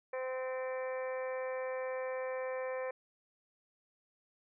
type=harmonic tone; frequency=258.3 Hz; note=C4; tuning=22 cents flat; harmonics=2 / 3 / 4 / 5 / 6 / 7 / 8 / 9; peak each=-36 / -49 / -46 / -54 / -56 / -48 / -57 / -51 dBFS; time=0.13-2.91 s; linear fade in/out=5 ms; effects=none